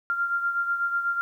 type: beating tone pair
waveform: sine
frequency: 1389 / 1397.1 Hz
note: F6 / F6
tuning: -10 / 0 cents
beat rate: 8.1 Hz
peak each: -24 / -32 dBFS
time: 0.1-1.21 s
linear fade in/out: 0 ms
effects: 10-bit